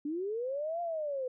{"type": "linear two-way sweep", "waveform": "sine", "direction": "up then down", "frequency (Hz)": [281.9, 700, 498], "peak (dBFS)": -32, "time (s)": [0.05, 1.28], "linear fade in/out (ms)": 5, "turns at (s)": 0.81, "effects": []}